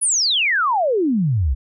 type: exponential sweep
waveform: sine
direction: down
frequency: 10548 to 58.7 Hz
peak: -15 dBFS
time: 0.01-1.55 s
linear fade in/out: 20 ms
effects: none